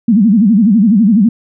sine tone with vibrato, 212.1 Hz, G#3, 37 cents sharp, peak -5 dBFS, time 0.08-1.29 s, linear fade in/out 5 ms, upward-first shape sine, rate 12 Hz, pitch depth 210 cents each way, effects none

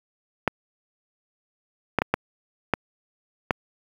clicks, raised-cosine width 0.5 ms, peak -4 dBFS, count 6, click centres 0.477 / 1.987 / 2.019 / 2.14 / 2.737 / 3.508 s, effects high-pass 80 Hz 12 dB/octave + 7-bit

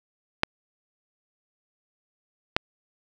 clicks, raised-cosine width 0.3 ms, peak -3 dBFS, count 2, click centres 0.434 / 2.565 s, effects none

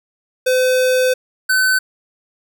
square tone pair in turn, 510 / 1519.5 Hz, C5 / F#6, -44 / +46 cents, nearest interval octave + perfect fifth, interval 1890 cents, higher second, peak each -13 dBFS, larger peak neither, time 0.46-1.14 / 1.49-1.79 s, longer first, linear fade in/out 10 ms, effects none

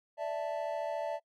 triangle chord, D suspended second, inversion none, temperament equal with one note detuned, 585.3 / 659.3 / 880 Hz, D5 / E5 / A5, -6 / 0 / 0 cents, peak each -35 / -34 / -38 dBFS, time 0.17-1.2 s, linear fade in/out 50 ms, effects noise-tail reverb RT60 0.1 s tail -25 dB re dry

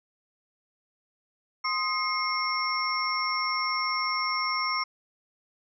sine tone cluster, 1045 / 1246 / 2146 / 5460 Hz, C6 / D#6 / C7 / F8, -2 / +2 / +43 / -40 cents, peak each -31 dBFS, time 1.64-4.84 s, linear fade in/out 10 ms, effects none

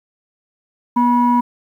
sine tone pair together, 242.8 / 971 Hz, B3 / B5, -29 / -30 cents, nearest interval 2 octaves, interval 2399 cents, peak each -13 dBFS, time 0.96-1.41 s, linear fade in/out 10 ms, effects tanh soft clip ceiling -5 dBFS + 8-bit

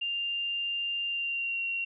sine tone with pitch glide, 2794 to 2748 Hz, F7 to F7, 0 to -29 cents, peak -29 dBFS, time 0.01-1.85 s, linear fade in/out 10 ms, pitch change -29 cents, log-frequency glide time 1.05-1.61 s, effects none

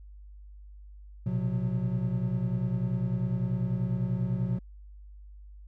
triangle tone cluster, 118.7 / 128.8 / 182 Hz, A#2 / C3 / F#3, +32 / -27 / -28 cents, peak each -29 dBFS, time 1.26-4.59 s, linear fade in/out 5 ms, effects added 50 Hz sine -45 dBFS peak until 5.67 s

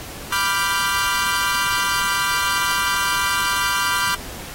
sawtooth chord, G dominant seventh, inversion first, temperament equal, 987.8 / 1174.7 / 1396.9 / 1568 Hz, B5 / D6 / F6 / G6, 0 / 0 / 0 / 0 cents, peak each -20 dBFS, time 0.32-4.15 s, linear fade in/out 5 ms, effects pink hiss -35 dBFS RMS until 4.54 s + AAC 48 kbps

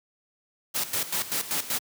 white noise with tremolo, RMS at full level -27 dBFS, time 0.74-1.79 s, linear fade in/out 20 ms, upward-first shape square, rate 5.2 Hz, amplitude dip 75%, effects high-pass 100 Hz 12 dB/octave

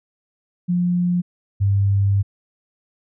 sine tone pair in turn, 177 / 99.34 Hz, F3 / G2, +23 / +24 cents, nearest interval minor seventh, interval 999 cents, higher first, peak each -16 / -14 dBFS, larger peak second, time 0.68-1.22 / 1.6-2.23 s, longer second, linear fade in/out 20 ms, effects none

